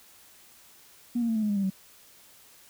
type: tone with pitch steps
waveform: sine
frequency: 240.2 / 232.4 / 224.9 / 217.6 / 210.6 / 203.7 / 197.14 / 190.76 Hz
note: B3 / A#3 / A3 / A3 / G#3 / G#3 / G3 / G3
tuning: -48 / -5 / +38 / -19 / +24 / -33 / +10 / -47 cents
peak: -23 dBFS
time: 1.15-1.702 s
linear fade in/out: 10 ms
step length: 69 ms
effects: tanh soft clip ceiling -19 dBFS + white hiss -55 dBFS RMS until 2.69 s